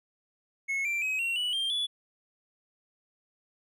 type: tone with pitch steps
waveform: triangle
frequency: 2185 / 2355 / 2539 / 2737 / 2951 / 3181 / 3429 Hz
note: C#7 / D7 / D#7 / F7 / F#7 / G7 / A7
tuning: -26 / +4 / +34 / -36 / -5 / +25 / -45 cents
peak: -26 dBFS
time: 0.68-1.87 s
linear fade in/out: 20 ms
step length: 170 ms
effects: none